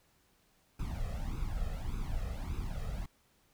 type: noise with flanger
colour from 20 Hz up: brown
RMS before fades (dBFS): -36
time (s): 0.79-3.06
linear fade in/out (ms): 5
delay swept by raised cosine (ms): 0.79 to 1.61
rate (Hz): 1.7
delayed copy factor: +0.8
effects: pink hiss -70 dBFS RMS until 3.53 s